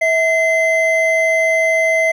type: tone pair together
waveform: triangle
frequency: 648.9 / 2060 Hz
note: E5 / C7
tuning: -27 / -28 cents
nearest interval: octave + minor sixth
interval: 1999 cents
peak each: -13 dBFS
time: 0.01-2.12 s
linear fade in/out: 10 ms
effects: none